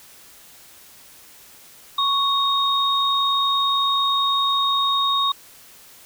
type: tone pair together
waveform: sine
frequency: 1108.7 / 3729 Hz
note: C#6 / A#7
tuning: 0 / 0 cents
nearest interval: octave + major sixth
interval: 2100 cents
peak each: -20 dBFS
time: 1.98-5.32 s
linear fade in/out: 5 ms
effects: white hiss -47 dBFS RMS until 6.05 s